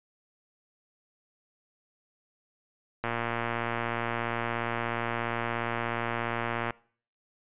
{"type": "click train", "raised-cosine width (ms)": 0.5, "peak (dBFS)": -15, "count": 430, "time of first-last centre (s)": [3.04, 6.707], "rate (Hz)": 117, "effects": ["noise-tail reverb RT60 0.5 s tail -23 dB re dry", "resampled to 8000 Hz"]}